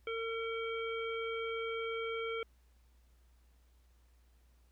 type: harmonic tone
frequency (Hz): 454.3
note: A#4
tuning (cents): -45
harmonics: 1 / 3 / 5 / 7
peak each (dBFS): -37 / -43 / -43 / -48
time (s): 0.07-2.43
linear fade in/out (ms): 2
effects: added 60 Hz sine -63 dBFS peak until 4.71 s + pink hiss -75 dBFS RMS until 4.71 s